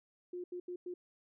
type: tone bursts at uneven times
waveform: sine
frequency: 356.9 Hz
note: F4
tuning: 38 cents sharp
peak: -39 dBFS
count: 4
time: 0.33-0.44 / 0.52-0.6 / 0.68-0.76 / 0.86-0.94 s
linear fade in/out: 5 ms
effects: none